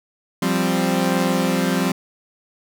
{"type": "chord", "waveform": "sawtooth", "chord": "F suspended second", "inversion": "none", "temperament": "equal", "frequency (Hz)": [174.61, 196, 261.6], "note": ["F3", "G3", "C4"], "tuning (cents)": [0, 0, 0], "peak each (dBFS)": -18, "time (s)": [0.42, 1.92], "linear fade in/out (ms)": 5, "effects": []}